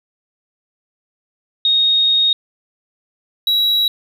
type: tone pair in turn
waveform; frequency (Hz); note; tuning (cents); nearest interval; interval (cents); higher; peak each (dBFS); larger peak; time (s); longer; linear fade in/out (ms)
sine / triangle; 3729 / 3882; A#7 / B7; 0 / -31; minor second; 69; second; -11; neither; 1.65-2.33 / 3.47-3.88; first; 2
effects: none